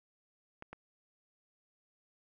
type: clicks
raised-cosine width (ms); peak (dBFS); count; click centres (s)
0.5; -30; 2; 0.624 / 0.73
effects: none